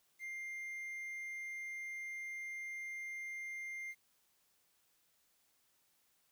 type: tone with quantisation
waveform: triangle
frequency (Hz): 2100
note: C7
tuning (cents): +6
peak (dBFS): -40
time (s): 0.19-3.95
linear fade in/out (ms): 50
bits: 11
effects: white hiss -75 dBFS RMS until 6.31 s